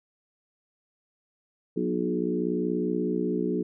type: harmonic tone with a mistuned harmonic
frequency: 60.6 Hz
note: B1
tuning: 32 cents flat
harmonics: 3 / 4 / 5 / 6 / 7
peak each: -31 / -31 / -31 / -31 / -31 dBFS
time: 1.76-3.63 s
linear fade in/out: 10 ms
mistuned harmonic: 5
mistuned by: +24 cents
effects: none